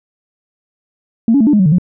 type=tone with pitch steps; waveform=sine; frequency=227.7 / 281.7 / 219.8 / 295 / 209.5 / 186.4 / 150.2 / 179 Hz; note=A#3 / C#4 / A3 / D4 / G#3 / F#3 / D3 / F3; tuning=-40 / +28 / -2 / +8 / +15 / +13 / +39 / +43 cents; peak=-6 dBFS; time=1.28-1.784 s; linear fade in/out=2 ms; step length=63 ms; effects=tanh soft clip ceiling -2 dBFS